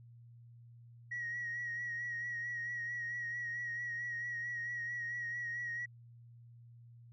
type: tone with vibrato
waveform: sine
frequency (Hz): 1902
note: A#6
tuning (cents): +34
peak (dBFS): -36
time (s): 1.11-5.86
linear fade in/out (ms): 10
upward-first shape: sine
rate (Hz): 4.5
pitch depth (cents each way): 33
effects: tanh soft clip ceiling -33 dBFS + added 118 Hz sine -54 dBFS peak until 7.12 s